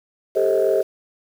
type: chord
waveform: sine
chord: A half-diminished seventh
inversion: third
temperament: just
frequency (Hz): 396 / 440 / 528 / 633.6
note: G4 / A4 / C5 / Eb5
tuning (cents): +18 / 0 / +16 / +31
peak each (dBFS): -19 / -21 / -21 / -20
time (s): 0.35-0.83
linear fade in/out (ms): 20
effects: tanh soft clip ceiling -8 dBFS + 7-bit